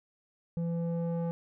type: tone with low-pass filter sweep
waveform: square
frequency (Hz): 168.5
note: E3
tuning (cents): +38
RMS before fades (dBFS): -32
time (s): 0.57-1.31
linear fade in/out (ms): 0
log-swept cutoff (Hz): 370 to 690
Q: 1.5
effects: none